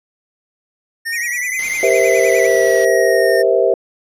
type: exponential two-way sweep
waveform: square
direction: up then down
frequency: 1816 to 2100 to 1816 Hz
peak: -20 dBFS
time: 1.05-3.43 s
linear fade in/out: 20 ms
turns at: 1.7 s
type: tone with vibrato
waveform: square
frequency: 2200 Hz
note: C#7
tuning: 14 cents flat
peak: -24 dBFS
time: 1.12-2.47 s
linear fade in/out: 10 ms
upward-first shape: triangle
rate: 9.8 Hz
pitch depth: 220 cents each way
type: low-pass noise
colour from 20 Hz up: white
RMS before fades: -35 dBFS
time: 1.59-2.85 s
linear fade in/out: 2 ms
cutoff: 6500 Hz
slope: 96 dB/octave
type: chord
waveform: sine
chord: C dominant seventh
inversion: second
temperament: just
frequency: 392.4 / 470.9 / 523.3 / 654.1 Hz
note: G4 / Bb4 / C5 / E5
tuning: +2 / +18 / 0 / -14 cents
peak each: -16 dBFS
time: 1.83-3.74 s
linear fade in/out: 2 ms
effects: resampled to 32000 Hz